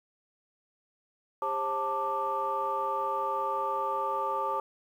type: tone cluster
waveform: sine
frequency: 400.3 / 537 / 887 / 1178 Hz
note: G4 / C5 / A5 / D6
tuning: +36 / +45 / +14 / +5 cents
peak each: -38 / -35 / -31 / -31 dBFS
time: 1.42-4.6 s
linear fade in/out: 2 ms
effects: tanh soft clip ceiling -19 dBFS + 10-bit